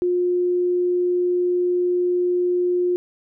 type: tone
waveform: sine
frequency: 356.7 Hz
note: F4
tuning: 37 cents sharp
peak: -17 dBFS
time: 0.02-2.96 s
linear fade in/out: 0 ms
effects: none